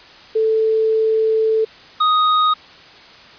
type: tone pair in turn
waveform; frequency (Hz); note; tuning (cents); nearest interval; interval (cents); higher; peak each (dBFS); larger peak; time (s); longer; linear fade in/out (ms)
sine / square; 441.1 / 1247.6; A4 / D#6; +4 / +4; octave + tritone; 1800; second; -13; neither; 0.35-1.65 / 2-2.54; first; 10
effects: white hiss -42 dBFS RMS until 3.38 s + resampled to 11025 Hz